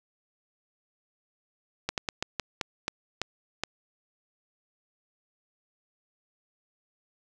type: slowing click train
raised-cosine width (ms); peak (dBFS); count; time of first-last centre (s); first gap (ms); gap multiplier
0.2; -11; 9; 1.89-3.636; 88; 1.25
effects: none